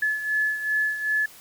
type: beating tone pair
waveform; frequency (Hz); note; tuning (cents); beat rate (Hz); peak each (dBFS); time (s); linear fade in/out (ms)
sine; 1718 / 1720.6; A6 / A6; -42 / -39; 2.6; -23 / -29; 0.02-1.26; 5
effects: white hiss -48 dBFS RMS until 1.4 s